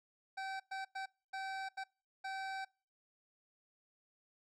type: tone bursts at uneven times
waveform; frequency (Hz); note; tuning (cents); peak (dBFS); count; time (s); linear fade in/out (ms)
25% pulse; 771; G5; -29; -36; 6; 0.37-0.6 / 0.71-0.85 / 0.95-1.06 / 1.33-1.69 / 1.77-1.84 / 2.24-2.65; 10
effects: noise-tail reverb RT60 0.4 s tail -26 dB re dry + low-pass 5000 Hz 12 dB/octave